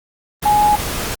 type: tone in noise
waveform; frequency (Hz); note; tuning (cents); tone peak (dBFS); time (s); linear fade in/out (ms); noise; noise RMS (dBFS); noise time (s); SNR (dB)
sine; 836; G#5; +11; -10; 0.45-0.76; 10; pink; -23; 0.42-1.15; +10
effects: Opus 24 kbps